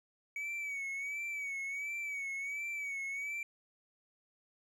triangle tone with vibrato, 2262 Hz, C#7, 34 cents sharp, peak -35 dBFS, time 0.36-3.43 s, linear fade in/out 2 ms, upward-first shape sine, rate 1.4 Hz, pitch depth 65 cents each way, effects none

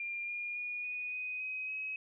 sine tone with pitch steps, 2396 / 2421 / 2446 / 2472 / 2498 / 2524 / 2550 Hz, D7 / D#7 / D#7 / D#7 / D#7 / D#7 / D#7, +34 / -48 / -30 / -12 / +6 / +24 / +42 cents, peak -36 dBFS, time 0-1.96 s, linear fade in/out 2 ms, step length 280 ms, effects none

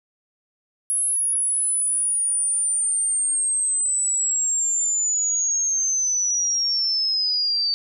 sine linear sweep, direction down, 10750 to 4569 Hz, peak -19 dBFS, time 0.9-7.74 s, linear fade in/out 0 ms, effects none

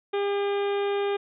harmonic tone with a mistuned harmonic, 402.6 Hz, G4, 46 cents sharp, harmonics 1 / 2 / 3 / 4 / 5 / 6 / 7 / 8 / 9, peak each -24 / -33 / -38 / -41 / -44 / -41 / -47 / -45 / -45 dBFS, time 0.13-1.17 s, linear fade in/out 10 ms, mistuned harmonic 7, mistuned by +31 cents, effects none

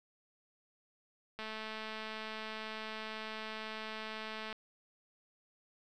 click train, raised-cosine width 0.3 ms, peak -27 dBFS, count 685, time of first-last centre 1.39-4.528 s, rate 218 Hz, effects none

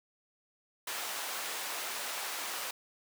pink high-pass noise, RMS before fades -38 dBFS, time 0.87-2.71 s, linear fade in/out 5 ms, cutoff 760 Hz, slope 12 dB/octave, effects none

